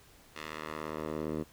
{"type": "tone with band-pass filter sweep", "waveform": "10% pulse", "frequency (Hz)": 77.4, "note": "D#2", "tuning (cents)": -9, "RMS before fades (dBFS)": -38, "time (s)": [0.35, 1.44], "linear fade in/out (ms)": 20, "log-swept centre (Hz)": [2600, 300], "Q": 0.82, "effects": ["pink hiss -59 dBFS RMS until 1.52 s"]}